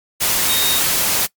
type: tone in noise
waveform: sine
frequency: 3729 Hz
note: A#7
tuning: in tune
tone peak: -18 dBFS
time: 0.48-0.8 s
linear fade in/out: 20 ms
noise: white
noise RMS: -17 dBFS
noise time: 0.2-1.27 s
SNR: -4 dB
effects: noise-tail reverb RT60 0.1 s tail -21 dB re dry + MP3 96 kbps